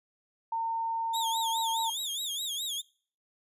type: tone with pitch glide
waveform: sine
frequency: 910 to 904.2 Hz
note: A#5 to A5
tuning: -42 to +47 cents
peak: -28 dBFS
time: 0.52-1.9 s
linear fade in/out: 5 ms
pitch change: -11 cents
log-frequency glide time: 1.13-1.24 s
type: tone with vibrato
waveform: sawtooth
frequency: 3520 Hz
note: A7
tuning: in tune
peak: -29 dBFS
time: 1.13-2.82 s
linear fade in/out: 20 ms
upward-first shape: sine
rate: 4.8 Hz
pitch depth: 160 cents each way
effects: noise-tail reverb RT60 0.5 s tail -25 dB re dry + resampled to 32000 Hz